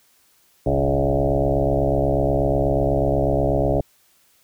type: tone with frequency modulation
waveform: sine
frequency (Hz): 350.6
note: F4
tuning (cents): +7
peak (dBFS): -16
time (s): 0.66-3.81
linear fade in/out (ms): 5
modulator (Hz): 68.2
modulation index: 4.9
effects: white hiss -59 dBFS RMS until 4.43 s